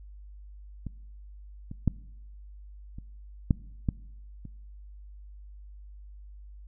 clicks, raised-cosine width 5 ms, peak -23 / -25 / -10 / -29 / -9 / -13 / -28 dBFS, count 7, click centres 0.867 / 1.714 / 1.877 / 2.985 / 3.508 / 3.888 / 4.453 s, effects noise-tail reverb RT60 0.9 s tail -22 dB re dry + added 50 Hz sine -44 dBFS peak until 6.67 s

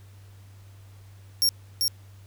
sawtooth tone with echo, 5530 Hz, F8, 18 cents flat, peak -16 dBFS, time 1.42-1.49 s, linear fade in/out 0 ms, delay 390 ms, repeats 1, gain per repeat -3 dB, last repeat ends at 1.88 s, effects added 98 Hz sine -46 dBFS peak until 2.26 s + pink hiss -59 dBFS RMS until 2.26 s

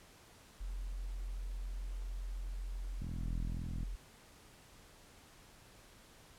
sine tone, 43.65 Hz, F1, in tune, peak -38 dBFS, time 0.6-3.96 s, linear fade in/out 10 ms
click train, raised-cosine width 5 ms, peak -30 dBFS, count 35, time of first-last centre 3.02-3.831 s, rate 41.9 Hz
effects pink hiss -60 dBFS RMS until 6.38 s + low-pass 12000 Hz 12 dB/octave

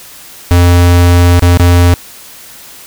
square tone with dropouts, 87.7 Hz, F2, 8 cents sharp, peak -4 dBFS, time 0.51-1.94 s, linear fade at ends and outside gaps 0 ms, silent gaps 1.394-1.423 / 1.573-1.597 s, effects white hiss -33 dBFS RMS until 2.86 s

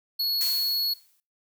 square tone, 4356 Hz, C#8, 31 cents flat, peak -24 dBFS, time 0.19-0.94 s, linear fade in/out 10 ms
blue noise with exponential decay, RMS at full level -28 dBFS, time 0.41-1.2 s, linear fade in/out 0 ms, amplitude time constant 170 ms
effects noise-tail reverb RT60 0.3 s tail -21 dB re dry

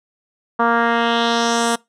10% pulse tone with low-pass filter sweep, 233.1 Hz, A#3, in tune, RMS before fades -17 dBFS, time 0.59-1.76 s, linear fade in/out 10 ms, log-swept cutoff 1200 to 9700 Hz, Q 2.1, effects noise-tail reverb RT60 0.2 s tail -23 dB re dry

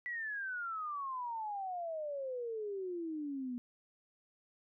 sine exponential sweep, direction down, 1975.5 to 240 Hz, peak -37 dBFS, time 0.06-3.58 s, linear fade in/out 0 ms, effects none

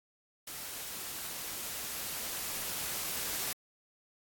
white noise with level ramp, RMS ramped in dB -42 to -35 dBFS, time 0.47-3.53 s, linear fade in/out 5 ms, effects AAC 64 kbps

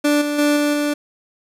30% pulse tone with level steps, 293.4 Hz, D4, 2 cents flat, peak -11 / -17 / -11 / -13 / -15 dBFS, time 0.04-0.94 s, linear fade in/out 10 ms, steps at 0.21 / 0.38 / 0.56 / 0.73 s, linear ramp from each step 10 ms, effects resampled to 32000 Hz + 8-bit

